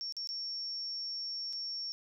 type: tone with dropouts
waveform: sine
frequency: 5480 Hz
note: F8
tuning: 34 cents flat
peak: -36 dBFS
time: 0.01-1.92 s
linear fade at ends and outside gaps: 0 ms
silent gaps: 0.124-0.167 / 0.273-0.29 / 1.527-1.532 s
effects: none